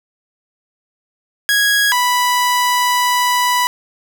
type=tone pair in turn; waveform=sawtooth; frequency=1656 / 986.8 Hz; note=G#6 / B5; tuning=-5 / -2 cents; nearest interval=major sixth; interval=897 cents; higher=first; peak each=-8 / -9 dBFS; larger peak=first; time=1.49-1.92 / 1.92-3.67 s; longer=second; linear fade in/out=0 ms; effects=none